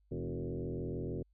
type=tone with frequency modulation; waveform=sine; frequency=110 Hz; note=A2; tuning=in tune; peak=-35 dBFS; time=0.11-1.23 s; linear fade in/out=10 ms; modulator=86.4 Hz; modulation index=4.2; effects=added 50 Hz sine -67 dBFS peak until 1.33 s